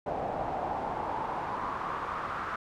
brown noise with band-pass filter sweep, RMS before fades -34 dBFS, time 0.06-2.56 s, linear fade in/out 5 ms, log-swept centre 680 to 1300 Hz, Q 3.6, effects none

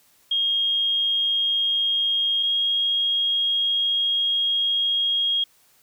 sine tone pair in turn, 3248 / 3267 Hz, G#7 / G#7, -39 / -29 cents, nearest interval unison, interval 10 cents, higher second, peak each -19 dBFS, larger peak neither, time 0.31-2.43 / 2.43-5.44 s, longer second, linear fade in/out 5 ms, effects white hiss -59 dBFS RMS until 5.82 s

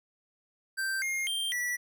square tone with pitch steps, 1565 / 2131 / 3171 / 1952 Hz, G6 / C7 / G7 / B6, -3 / +31 / +19 / -21 cents, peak -30 dBFS, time 0.77-1.77 s, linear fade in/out 20 ms, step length 250 ms, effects none

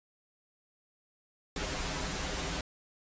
pink noise with comb filter, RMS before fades -35 dBFS, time 1.56-2.61 s, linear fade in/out 2 ms, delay 8.8 ms, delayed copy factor -0.95, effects resampled to 16000 Hz

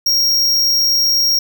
square tone, 5588 Hz, F8, in tune, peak -12 dBFS, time 0.06-1.39 s, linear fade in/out 5 ms, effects none

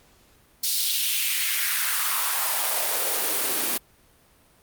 white noise with high-pass filter sweep, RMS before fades -24 dBFS, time 0.63-3.78 s, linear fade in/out 10 ms, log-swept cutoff 4500 to 250 Hz, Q 2.1, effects pink hiss -58 dBFS RMS until 4.62 s + Opus 48 kbps

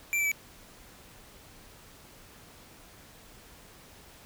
square tone with pitch steps, 2351 / 2324 / 2297 Hz, D7 / D7 / D7, +1 / -19 / -39 cents, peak -26 dBFS, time 0.13-0.316 s, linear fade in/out 0 ms, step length 62 ms, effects pink hiss -53 dBFS RMS until 4.25 s

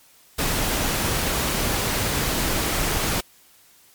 pink noise, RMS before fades -23 dBFS, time 0.38-3.21 s, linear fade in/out 10 ms, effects white hiss -54 dBFS RMS until 3.94 s + MP3 96 kbps

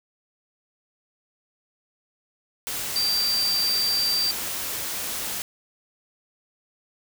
sine tone in noise, 4686 Hz, D8, 5 cents flat, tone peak -21 dBFS, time 2.96-4.31 s, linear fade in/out 0 ms, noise white, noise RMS -30 dBFS, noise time 2.67-5.42 s, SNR +6 dB, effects none

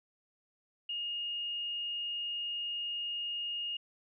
sine tone, 2850 Hz, F7, 34 cents sharp, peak -34 dBFS, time 0.89-3.77 s, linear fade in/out 5 ms, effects none

